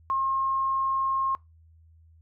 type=tone; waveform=sine; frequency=1072 Hz; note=C6; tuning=42 cents sharp; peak=-23 dBFS; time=0.1-1.35 s; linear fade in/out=0 ms; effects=noise-tail reverb RT60 0.2 s tail -23 dB re dry + added 81 Hz sine -53 dBFS peak until 2.21 s